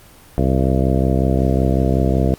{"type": "harmonic tone with a mistuned harmonic", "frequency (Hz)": 65.41, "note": "C2", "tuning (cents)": 0, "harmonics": [1, 2, 3, 4, 5, 6, 7, 8, 9, 10], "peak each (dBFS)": [-18, -19, -21, -23, -24, -26, -26, -30, -28, -27], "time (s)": [0.38, 2.34], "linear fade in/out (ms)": 0, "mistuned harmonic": 10, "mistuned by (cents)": 55, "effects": ["pink hiss -45 dBFS RMS until 2.38 s", "Opus 24 kbps"]}